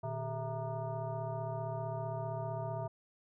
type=tone with frequency modulation; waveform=sine; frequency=388.8 Hz; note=G4; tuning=14 cents flat; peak=-35 dBFS; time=0.03-2.88 s; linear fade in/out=10 ms; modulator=271 Hz; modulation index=2; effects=none